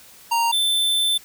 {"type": "tone pair in turn", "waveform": "square", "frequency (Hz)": [929, 3538], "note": ["A#5", "A7"], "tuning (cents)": [-6, 9], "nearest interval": "octave + major seventh", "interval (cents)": 2315, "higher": "second", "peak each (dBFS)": -18, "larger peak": "neither", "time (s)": [[0.31, 0.52], [0.52, 1.18]], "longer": "second", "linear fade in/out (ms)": 10, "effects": ["white hiss -47 dBFS RMS until 1.24 s"]}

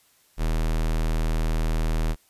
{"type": "tone", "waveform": "square", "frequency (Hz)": 40, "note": "D#1", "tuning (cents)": 49, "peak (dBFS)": -22, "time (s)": [0.37, 2.16], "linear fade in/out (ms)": 50, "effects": ["white hiss -61 dBFS RMS until 2.29 s", "resampled to 32000 Hz"]}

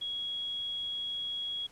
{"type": "tone", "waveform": "sine", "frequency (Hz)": 3322, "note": "G#7", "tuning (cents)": 0, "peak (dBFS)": -33, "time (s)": [0.01, 1.67], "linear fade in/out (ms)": 10, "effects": ["pink hiss -59 dBFS RMS until 1.71 s", "low-pass 10000 Hz 12 dB/octave"]}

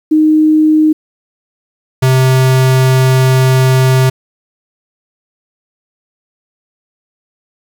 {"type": "tone pair in turn", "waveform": ["sine", "square"], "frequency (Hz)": [309.8, 130.41], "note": ["D#4", "C3"], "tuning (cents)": [-7, -5], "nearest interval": "octave + minor third", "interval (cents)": 1498, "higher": "first", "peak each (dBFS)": [-5, -7], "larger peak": "first", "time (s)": [[0.11, 0.93], [2.02, 4.1]], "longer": "second", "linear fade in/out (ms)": 10, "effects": ["7-bit"]}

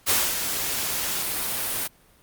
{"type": "noise with ADSR envelope", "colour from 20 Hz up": "white", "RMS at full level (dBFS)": -20, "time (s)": [0.06, 1.88], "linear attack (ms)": 35, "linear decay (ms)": 250, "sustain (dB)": -7, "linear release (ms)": 19, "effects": ["pink hiss -57 dBFS RMS until 2.22 s", "Opus 48 kbps"]}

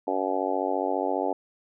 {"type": "harmonic tone", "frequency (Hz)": 94.7, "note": "F#2", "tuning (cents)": 41, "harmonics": [3, 4, 5, 6, 7, 8, 9], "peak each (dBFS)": [-32, -32, -32, -32, -32, -32, -32], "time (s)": [0.07, 1.33], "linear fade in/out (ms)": 5, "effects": []}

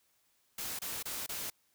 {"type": "noise bursts", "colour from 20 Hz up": "white", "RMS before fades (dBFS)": -39, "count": 4, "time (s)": [0.58, 1.501], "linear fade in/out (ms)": 5, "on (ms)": 210, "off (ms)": 27, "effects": ["white hiss -73 dBFS RMS until 1.74 s"]}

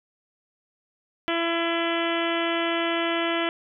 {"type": "harmonic tone", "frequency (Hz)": 335.5, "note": "E4", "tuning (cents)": 31, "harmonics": [1, 2, 3, 4, 5, 6, 7, 8, 9, 10], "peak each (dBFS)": [-27, -29, -34, -32, -34, -33, -35, -38, -33, -38], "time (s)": [1.28, 3.49], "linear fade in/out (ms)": 0, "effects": []}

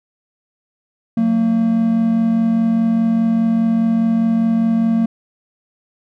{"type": "tone pair together", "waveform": "triangle", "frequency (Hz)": [182.5, 227.4], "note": ["F#3", "A#3"], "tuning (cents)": [-24, -43], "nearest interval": "major third", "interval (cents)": 381, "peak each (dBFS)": [-20, -11], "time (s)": [1.17, 5.06], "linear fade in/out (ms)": 5, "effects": []}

